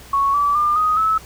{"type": "tone with pitch steps", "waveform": "sine", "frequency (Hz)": [1108.7, 1153.8, 1200.7, 1249.5, 1300.3], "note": ["C#6", "D6", "D6", "D#6", "E6"], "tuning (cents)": [0, -31, 38, 7, -24], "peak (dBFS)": -14, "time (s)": [0.13, 1.18], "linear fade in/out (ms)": 5, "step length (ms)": 210, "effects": ["added 60 Hz sine -42 dBFS peak until 1.25 s", "pink hiss -42 dBFS RMS until 1.25 s"]}